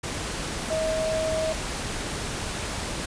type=tone in noise; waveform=sine; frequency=636 Hz; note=D#5; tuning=38 cents sharp; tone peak=-24 dBFS; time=0.7-1.53 s; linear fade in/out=10 ms; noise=pink; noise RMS=-31 dBFS; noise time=0.03-3.06 s; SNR=+4 dB; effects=resampled to 22050 Hz